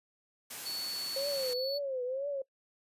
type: high-pass noise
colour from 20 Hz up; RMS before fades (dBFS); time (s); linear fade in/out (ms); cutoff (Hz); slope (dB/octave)
white; -42; 0.5-1.54; 10; 120; 12
type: tone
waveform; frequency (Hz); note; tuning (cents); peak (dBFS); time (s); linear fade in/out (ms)
triangle; 4435; C#8; 0; -34; 0.65-1.79; 20
type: tone with vibrato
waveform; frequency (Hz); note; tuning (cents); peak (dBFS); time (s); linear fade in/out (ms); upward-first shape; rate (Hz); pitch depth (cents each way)
sine; 533; C5; +32; -32; 1.16-2.42; 5; triangle; 2; 150
effects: noise-tail reverb RT60 0.1 s tail -23 dB re dry + resampled to 32000 Hz